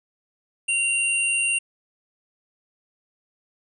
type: tone pair together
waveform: sine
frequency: 2764 / 8826 Hz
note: F7 / C#9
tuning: -19 / -9 cents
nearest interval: octave + minor sixth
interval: 2010 cents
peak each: -21 / -25 dBFS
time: 0.68-1.59 s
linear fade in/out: 10 ms
effects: none